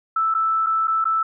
sine tone with dropouts, 1318.5 Hz, E6, in tune, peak -17 dBFS, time 0.16-1.23 s, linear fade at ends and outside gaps 5 ms, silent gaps 0.341-0.348 / 0.663-0.667 / 0.873-0.879 / 1.043-1.053 s, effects none

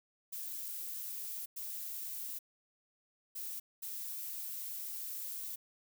violet noise bursts at uneven times, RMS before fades -42 dBFS, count 4, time 0.32-1.46 / 1.56-2.39 / 3.35-3.6 / 3.82-5.56 s, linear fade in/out 10 ms, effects none

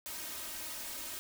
white noise with comb filter, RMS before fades -42 dBFS, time 0.06-1.19 s, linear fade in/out 0 ms, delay 3.2 ms, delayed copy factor +0.8, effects none

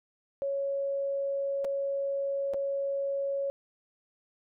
sine tone with dropouts, 554.4 Hz, C#5, in tune, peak -28 dBFS, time 0.42-3.5 s, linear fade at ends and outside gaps 0 ms, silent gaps 1.645-1.649 / 2.536-2.543 s, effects none

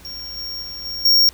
square tone with level steps, 5540 Hz, F8, 15 cents flat, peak -30 / -27 / -30 / -26 / -11 dBFS, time 0.05-1.29 s, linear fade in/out 0 ms, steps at 0.37 / 0.62 / 0.85 / 1.05 s, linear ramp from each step 5 ms, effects added 60 Hz sine -45 dBFS peak until 1.33 s + pink hiss -46 dBFS RMS until 1.33 s

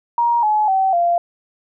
sine tone with pitch steps, 944 / 850.8 / 766.8 / 691 Hz, A#5 / G#5 / G5 / F5, +22 / +42 / -38 / -19 cents, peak -13 dBFS, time 0.18-1.18 s, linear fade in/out 2 ms, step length 250 ms, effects none

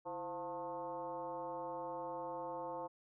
sine tone with frequency modulation, 704 Hz, F5, 14 cents sharp, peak -40 dBFS, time 0.05-2.88 s, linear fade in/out 20 ms, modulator 186 Hz, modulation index 1.8, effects none

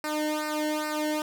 sawtooth tone with flanger, 304.3 Hz, D#4, 38 cents flat, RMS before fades -29 dBFS, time 0.04-1.22 s, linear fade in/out 2 ms, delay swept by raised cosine 0.3 to 0.82 ms, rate 2.4 Hz, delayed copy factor -0.9, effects none

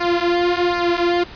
sawtooth tone with flanger, 349.2 Hz, F4, in tune, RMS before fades -18 dBFS, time 0-1.24 s, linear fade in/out 10 ms, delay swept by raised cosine 0.28 to 4.98 ms, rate 1.3 Hz, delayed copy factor -0.85, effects pink hiss -38 dBFS RMS until 1.35 s + resampled to 11025 Hz

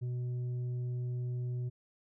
triangle tone with tanh clipping, 123.47 Hz, B2, in tune, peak -34 dBFS, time 0.01-1.7 s, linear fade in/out 20 ms, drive 9 dB, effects none

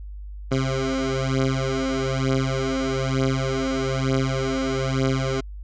15% pulse beating tone pair, 132.4 / 133.5 Hz, C3 / C3, +21 / +35 cents, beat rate 1.1 Hz, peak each -18 dBFS, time 0.51-5.41 s, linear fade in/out 10 ms, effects added 50 Hz sine -33 dBFS peak until 5.63 s + resampled to 16000 Hz

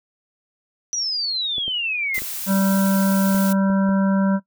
sine exponential sweep, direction down, 5920 to 2028 Hz, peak -21 dBFS, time 0.93-2.19 s, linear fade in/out 0 ms
clicks, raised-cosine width 2 ms, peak -23 dBFS, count 7, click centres 1.582 / 1.68 / 2.18 / 2.22 / 3.347 / 3.701 / 3.892 s
blue noise, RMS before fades -29 dBFS, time 2.14-3.53 s, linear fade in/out 5 ms
harmonic tone, 194.3 Hz, G3, 15 cents flat, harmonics 1 / 3 / 5 / 7 / 8, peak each -16 / -26 / -30 / -33 / -34 dBFS, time 2.46-4.4 s, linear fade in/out 50 ms
effects noise-tail reverb RT60 0.1 s tail -19 dB re dry

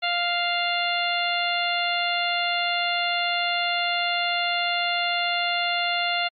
harmonic tone, 698.5 Hz, F5, in tune, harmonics 1 / 2 / 3 / 4 / 5 / 6, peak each -27 / -30 / -29 / -28 / -31 / -33 dBFS, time 0.02-6.29 s, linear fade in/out 20 ms, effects AAC 64 kbps

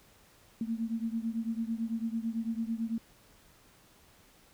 sine beating tone pair, 223.9 / 232.9 Hz, A3 / A#3, +30 / -1 cents, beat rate 9 Hz, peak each -33 / -35 dBFS, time 0.61-2.98 s, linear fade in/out 2 ms, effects pink hiss -61 dBFS RMS until 4.53 s

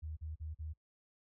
sine tone bursts, 78.1 Hz, D#2, 7 cents sharp, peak -40 dBFS, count 4, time 0.02-0.737 s, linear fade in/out 20 ms, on 150 ms, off 39 ms, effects noise-tail reverb RT60 0.1 s tail -21 dB re dry

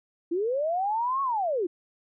sine linear two-way sweep, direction up then down, 321.7 to 1117 to 321.7 Hz, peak -24 dBFS, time 0.31-1.67 s, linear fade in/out 10 ms, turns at 1.22 s, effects none

